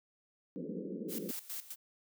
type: band-pass noise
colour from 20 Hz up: pink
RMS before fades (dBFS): -41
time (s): 0.56-1.31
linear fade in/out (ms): 0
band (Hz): 170 to 520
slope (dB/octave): 96
type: noise with tremolo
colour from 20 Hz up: blue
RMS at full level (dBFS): -41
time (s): 1.08-1.76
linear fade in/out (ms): 50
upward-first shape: square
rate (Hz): 4.8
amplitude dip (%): 80
effects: none